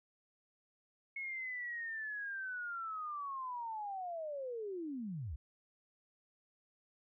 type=linear sweep; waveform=sine; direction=down; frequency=2189 to 58.3 Hz; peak=-39 dBFS; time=1.16-5.36 s; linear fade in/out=5 ms; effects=none